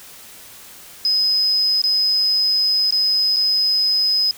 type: tone with dropouts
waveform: triangle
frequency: 5050 Hz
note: D#8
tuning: 25 cents sharp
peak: -11 dBFS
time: 1.05-4.31 s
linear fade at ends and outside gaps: 1 ms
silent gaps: 1.817-1.839 / 2.907-2.924 / 3.362-3.367 s
effects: tanh soft clip ceiling -13 dBFS + white hiss -41 dBFS RMS until 4.37 s